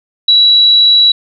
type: tone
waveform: sine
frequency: 3914 Hz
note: B7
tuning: 16 cents flat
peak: -4 dBFS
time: 0.28-1.12 s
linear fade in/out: 5 ms
effects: none